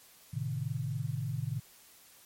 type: chord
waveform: sine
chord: A diminished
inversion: none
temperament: equal with one note detuned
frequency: 110 / 130.81 / 154.31 Hz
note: A2 / C3 / Eb3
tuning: 0 / 0 / -14 cents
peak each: -37 / -35 / -37 dBFS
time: 0.33-1.6 s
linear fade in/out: 10 ms
effects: white hiss -58 dBFS RMS until 2.25 s + MP3 64 kbps